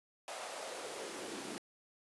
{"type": "noise with high-pass filter sweep", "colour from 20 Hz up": "pink", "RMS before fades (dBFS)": -44, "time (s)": [0.28, 1.58], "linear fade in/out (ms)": 0, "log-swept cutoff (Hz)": [710, 260], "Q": 2.5, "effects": ["resampled to 24000 Hz"]}